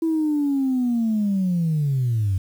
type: linear sweep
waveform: sine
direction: down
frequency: 329.6 to 91 Hz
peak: -17 dBFS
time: 0.02-2.38 s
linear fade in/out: 5 ms
effects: tanh soft clip ceiling -15 dBFS + 8-bit